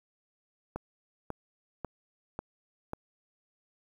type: click train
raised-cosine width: 1 ms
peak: -21 dBFS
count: 5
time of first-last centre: 0.76-2.934 s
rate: 1.84 Hz
effects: 9-bit